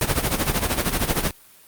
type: noise with tremolo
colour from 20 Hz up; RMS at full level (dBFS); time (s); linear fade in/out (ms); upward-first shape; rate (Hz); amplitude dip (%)
pink; -19; 0.01-1.31; 2; sine; 13; 75
effects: white hiss -50 dBFS RMS until 1.67 s + Opus 32 kbps